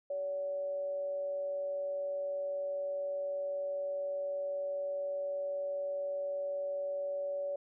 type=tone with amplitude modulation; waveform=sine; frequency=568 Hz; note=C#5; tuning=42 cents sharp; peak=-32 dBFS; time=0.1-7.56 s; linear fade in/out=5 ms; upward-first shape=sine; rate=185 Hz; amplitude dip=25%; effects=none